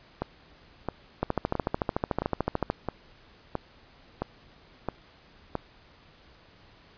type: two click trains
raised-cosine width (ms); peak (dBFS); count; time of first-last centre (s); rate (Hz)
1; -14 / -11; 9 / 21; 0.22-5.553 / 1.23-2.701; 1.5 / 13.6
effects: pink hiss -56 dBFS RMS until 6.97 s + resampled to 11025 Hz